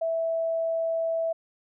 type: tone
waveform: sine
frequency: 657 Hz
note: E5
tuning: 6 cents flat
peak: -24 dBFS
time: 0.01-1.33 s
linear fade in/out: 10 ms
effects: none